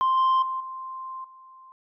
sine tone with level steps, 1046.5 Hz, C6, in tune, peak -17 / -15 / -26 / -33 / -46 dBFS, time 0.01-1.72 s, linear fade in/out 0 ms, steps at 0.17 / 0.42 / 0.6 / 1.24 s, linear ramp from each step 5 ms, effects tanh soft clip ceiling -17 dBFS

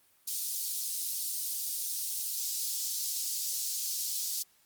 pink high-pass noise, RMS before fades -34 dBFS, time 0.27-4.43 s, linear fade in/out 10 ms, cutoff 4800 Hz, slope 24 dB/octave, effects white hiss -66 dBFS RMS until 4.65 s + Opus 32 kbps

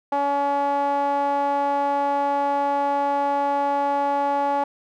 sawtooth tone with band-pass filter, 282.9 Hz, C#4, 35 cents sharp, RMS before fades -22 dBFS, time 0.12-4.64 s, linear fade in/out 5 ms, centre 780 Hz, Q 5.4, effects none

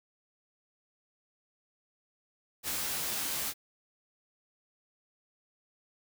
white noise with comb filter, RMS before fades -34 dBFS, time 2.63-3.54 s, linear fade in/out 50 ms, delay 14 ms, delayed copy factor +0.55, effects none

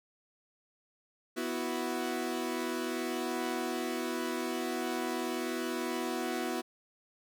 sawtooth chord, B suspended fourth, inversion none, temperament equal, 246.9 / 329.6 / 370 Hz, B3 / E4 / F#4, 0 / 0 / 0 cents, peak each -33 dBFS, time 1.36-6.62 s, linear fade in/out 20 ms, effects none

